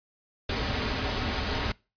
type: noise with comb filter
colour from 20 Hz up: pink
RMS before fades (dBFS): -29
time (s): 0.49-1.72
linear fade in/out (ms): 5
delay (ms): 5.9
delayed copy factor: -0.5
effects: noise-tail reverb RT60 0.3 s tail -24 dB re dry + resampled to 11025 Hz

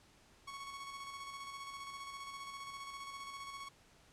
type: tone with tremolo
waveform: sawtooth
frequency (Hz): 1108.7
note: C#6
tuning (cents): 0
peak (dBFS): -40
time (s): 0.47-3.69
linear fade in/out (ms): 10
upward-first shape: square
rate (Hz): 15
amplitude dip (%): 35
effects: pink hiss -65 dBFS RMS until 4.12 s + low-pass 9000 Hz 12 dB/octave

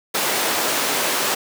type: high-pass noise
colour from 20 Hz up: pink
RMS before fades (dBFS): -21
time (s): 0.14-1.35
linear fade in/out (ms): 10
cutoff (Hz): 400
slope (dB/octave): 12
effects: none

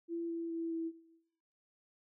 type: tone with pitch steps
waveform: sine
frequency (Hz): 336.9 / 334 / 331.1 / 328.3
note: E4 / E4 / E4 / E4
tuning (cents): +38 / +23 / +8 / -7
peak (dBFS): -35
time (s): 0.08-0.92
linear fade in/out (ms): 50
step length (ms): 210
effects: noise-tail reverb RT60 0.9 s tail -17 dB re dry

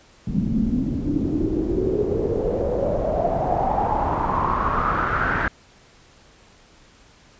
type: noise with low-pass filter sweep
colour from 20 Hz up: pink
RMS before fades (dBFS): -22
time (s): 0.27-5.48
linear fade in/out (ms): 2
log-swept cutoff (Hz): 200 to 1600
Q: 6.5
effects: pink hiss -52 dBFS RMS until 7.39 s + resampled to 16000 Hz

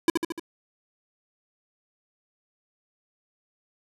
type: tone with echo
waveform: square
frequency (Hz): 332.4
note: E4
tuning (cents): +15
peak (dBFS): -17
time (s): 0.08-0.1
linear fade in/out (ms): 2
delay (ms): 74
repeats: 4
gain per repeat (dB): -4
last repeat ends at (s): 0.396
effects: resampled to 32000 Hz

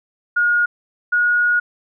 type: tone pair in turn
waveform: sine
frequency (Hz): 1434 / 1446.5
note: F6 / F#6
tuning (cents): +45 / -40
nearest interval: unison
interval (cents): 15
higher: second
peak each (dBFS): -13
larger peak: neither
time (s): 0.36-0.66 / 1.12-1.6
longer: second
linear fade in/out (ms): 10
effects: none

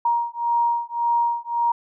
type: beating tone pair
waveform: sine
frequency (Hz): 941 / 942.8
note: A#5 / A#5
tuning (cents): +16 / +19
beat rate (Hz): 1.8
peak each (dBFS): -22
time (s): 0.05-1.72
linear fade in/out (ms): 5
effects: none

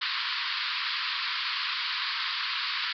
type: band-pass noise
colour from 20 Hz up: white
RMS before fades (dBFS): -31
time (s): 0.01-2.93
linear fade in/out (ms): 10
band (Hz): 980 to 4800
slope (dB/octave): 96
effects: none

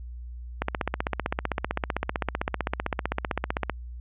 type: click train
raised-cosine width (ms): 0.5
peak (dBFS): -10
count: 49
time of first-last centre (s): 0.62-3.697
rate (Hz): 15.6
effects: added 60 Hz sine -36 dBFS peak until 4 s + resampled to 8000 Hz

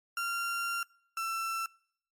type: tone pair in turn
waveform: 35% pulse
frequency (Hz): 1382 / 1339.6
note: F6 / E6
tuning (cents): -19 / +27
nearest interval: minor second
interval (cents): 54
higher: first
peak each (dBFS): -29 / -30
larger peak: first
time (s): 0.17-0.83 / 1.17-1.66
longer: first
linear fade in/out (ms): 2
effects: noise-tail reverb RT60 0.7 s tail -26 dB re dry + MP3 64 kbps

